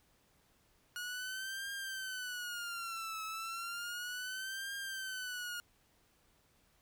sawtooth tone with vibrato, 1444 Hz, F#6, 43 cents flat, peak -36 dBFS, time 0.96-5.6 s, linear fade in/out 0 ms, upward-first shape triangle, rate 0.33 Hz, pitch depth 190 cents each way, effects pink hiss -71 dBFS RMS until 6.81 s

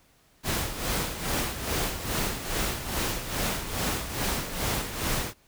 pink noise with tremolo, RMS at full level -27 dBFS, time 0.43-5.34 s, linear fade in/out 50 ms, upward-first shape sine, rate 2.4 Hz, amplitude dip 65%, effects pink hiss -62 dBFS RMS until 5.47 s

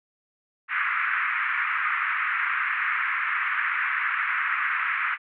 pink band-pass noise, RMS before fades -26 dBFS, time 0.68-5.18 s, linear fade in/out 50 ms, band 1200 to 2300 Hz, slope 48 dB/octave, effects none

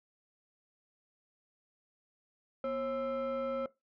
sine tone with frequency modulation, 540 Hz, C#5, 45 cents flat, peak -29 dBFS, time 2.64-3.66 s, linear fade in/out 2 ms, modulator 782 Hz, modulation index 0.68, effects noise-tail reverb RT60 0.2 s tail -21 dB re dry + tanh soft clip ceiling -31 dBFS

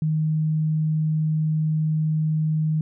sine tone, 155.9 Hz, D#3, 4 cents sharp, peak -19 dBFS, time 0.02-2.81 s, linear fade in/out 2 ms, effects none

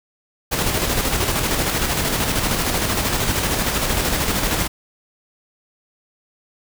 pink noise with tremolo, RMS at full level -19 dBFS, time 0.51-4.68 s, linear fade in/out 20 ms, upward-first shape square, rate 13 Hz, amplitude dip 35%, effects none

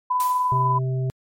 sine tone with tremolo, 1000 Hz, B5, 21 cents sharp, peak -17 dBFS, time 0.1-0.79 s, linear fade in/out 10 ms, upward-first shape sine, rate 20 Hz, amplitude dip 30%
blue noise with exponential decay, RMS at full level -28 dBFS, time 0.2-0.66 s, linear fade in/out 0 ms, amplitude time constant 100 ms
harmonic tone, 130 Hz, C3, 11 cents flat, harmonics 1 / 3 / 5, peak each -21 / -33 / -39 dBFS, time 0.52-1.1 s, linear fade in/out 0 ms
effects MP3 64 kbps

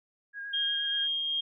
sine tone with vibrato, 1634 Hz, G#6, 29 cents flat, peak -36 dBFS, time 0.33-1.08 s, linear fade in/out 50 ms, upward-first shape square, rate 8.5 Hz, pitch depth 16 cents each way
sine tone with tremolo, 3229 Hz, G#7, 49 cents flat, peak -26 dBFS, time 0.53-1.41 s, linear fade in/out 10 ms, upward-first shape triangle, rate 2.5 Hz, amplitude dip 30%
effects none

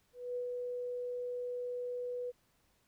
sine tone with ADSR envelope, 492 Hz, B4, 7 cents flat, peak -34 dBFS, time 0.13-2.32 s, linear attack 230 ms, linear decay 98 ms, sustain -2 dB, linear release 27 ms, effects pink hiss -73 dBFS RMS until 2.87 s

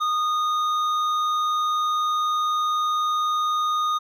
triangle tone with hard clipping, 1232 Hz, D#6, 17 cents flat, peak -22 dBFS, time 0-3.99 s, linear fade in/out 20 ms, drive 11 dB, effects none

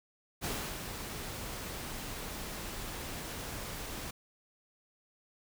pink noise with ADSR envelope, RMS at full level -35 dBFS, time 0.41-4.11 s, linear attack 37 ms, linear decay 320 ms, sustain -6 dB, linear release 7 ms, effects none

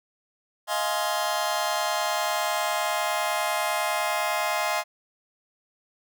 sawtooth chord, F minor seventh, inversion third, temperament just, 628.6 / 698.5 / 838.1 / 1047.7 Hz, Eb5 / F5 / Ab5 / C6, +18 / 0 / +16 / +2 cents, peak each -26 dBFS, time 0.67-4.84 s, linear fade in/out 50 ms, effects none

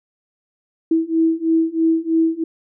sine beating tone pair, 324 / 327.1 Hz, E4 / E4, -30 / -13 cents, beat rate 3.1 Hz, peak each -18 / -17 dBFS, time 0.91-2.44 s, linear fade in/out 5 ms, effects none

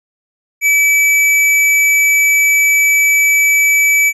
square tone, 2300 Hz, D7, 37 cents flat, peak -9 dBFS, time 0.61-4.13 s, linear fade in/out 50 ms, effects resampled to 32000 Hz

